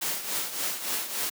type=noise with tremolo; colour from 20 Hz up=white; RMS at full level=-28 dBFS; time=0.01-1.3 s; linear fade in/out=10 ms; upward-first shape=triangle; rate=3.5 Hz; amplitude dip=70%; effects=high-pass 200 Hz 12 dB/octave